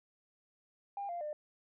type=tone with pitch steps; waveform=sine; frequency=802 / 694.2 / 600.8 Hz; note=G5 / F5 / D5; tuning=+39 / -11 / +39 cents; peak=-36 dBFS; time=0.97-1.33 s; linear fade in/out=2 ms; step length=120 ms; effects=tanh soft clip ceiling -32 dBFS